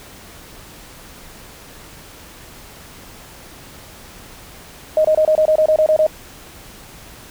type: tone bursts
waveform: sine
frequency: 622.3 Hz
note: D#5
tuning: in tune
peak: -10 dBFS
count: 11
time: 4.97-6.066 s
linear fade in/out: 2 ms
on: 76 ms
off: 26 ms
effects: pink hiss -40 dBFS RMS until 7.3 s